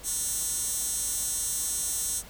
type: tone with high-pass filter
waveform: 15% pulse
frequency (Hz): 360.5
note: F#4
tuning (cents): -45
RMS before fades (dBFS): -30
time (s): 0.03-2.23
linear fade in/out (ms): 50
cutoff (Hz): 7700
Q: 2.4
effects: added 50 Hz sine -51 dBFS peak until 2.29 s + pink hiss -48 dBFS RMS until 2.29 s